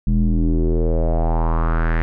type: tone with low-pass filter sweep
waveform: square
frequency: 40.87 Hz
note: E1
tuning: 14 cents flat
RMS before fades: -17 dBFS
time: 0.07-2.02 s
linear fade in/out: 0 ms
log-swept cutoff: 180 to 1900 Hz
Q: 4.2
effects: none